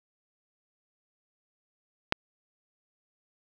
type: click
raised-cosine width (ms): 0.3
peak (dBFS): -6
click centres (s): 2.124
effects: none